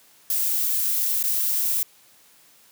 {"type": "noise with dropouts", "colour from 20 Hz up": "violet", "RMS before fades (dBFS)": -23, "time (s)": [0.3, 1.83], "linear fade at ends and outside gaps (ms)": 2, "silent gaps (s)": [1.229, 1.238], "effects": ["white hiss -55 dBFS RMS until 2.71 s", "high-pass 100 Hz 12 dB/octave"]}